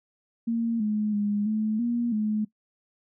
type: tone with pitch steps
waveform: sine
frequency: 230.6 / 211.9 / 206 / 216.1 / 237.5 / 213.5 Hz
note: A#3 / G#3 / G#3 / A3 / A#3 / G#3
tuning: -19 / +35 / -14 / -31 / +33 / +48 cents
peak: -23 dBFS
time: 0.47-2.45 s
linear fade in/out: 10 ms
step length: 330 ms
effects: noise-tail reverb RT60 0.1 s tail -19 dB re dry